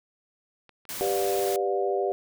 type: clicks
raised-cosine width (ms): 0.3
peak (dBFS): -35 / -37 / -27 / -32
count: 4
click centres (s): 0.693 / 0.853 / 1.121 / 1.181
type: noise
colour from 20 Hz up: white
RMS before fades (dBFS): -35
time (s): 0.89-1.56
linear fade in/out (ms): 0
type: chord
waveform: sine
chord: G dominant seventh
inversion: none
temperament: equal with one note detuned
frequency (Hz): 392 / 493.9 / 587.3 / 714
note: G4 / B4 / D5 / F5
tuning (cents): 0 / 0 / 0 / +38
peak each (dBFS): -26 / -31 / -31 / -30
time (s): 1.01-2.12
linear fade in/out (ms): 0
effects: none